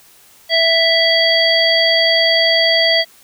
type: harmonic tone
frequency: 659.3 Hz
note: E5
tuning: in tune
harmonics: 1 / 3 / 5 / 7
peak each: -16 / -16 / -16 / -16 dBFS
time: 0.49-3.05 s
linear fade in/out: 50 ms
effects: white hiss -47 dBFS RMS until 3.23 s